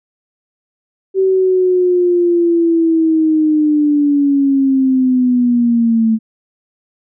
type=linear sweep; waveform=sine; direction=down; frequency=384.2 to 220 Hz; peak=-9 dBFS; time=1.14-6.19 s; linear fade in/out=50 ms; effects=none